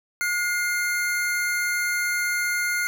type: tone pair together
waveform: square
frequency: 1435.5 / 2105 Hz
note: F6 / C7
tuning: +47 / +10 cents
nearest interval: perfect fifth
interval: 663 cents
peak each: -26 dBFS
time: 0.21-2.87 s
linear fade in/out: 0 ms
effects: none